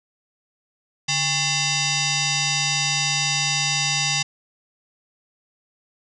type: tone with frequency modulation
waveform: sine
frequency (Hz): 1100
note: C#6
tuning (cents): -14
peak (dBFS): -19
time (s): 1.08-4.23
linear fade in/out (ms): 10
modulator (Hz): 954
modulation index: 5.9
effects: none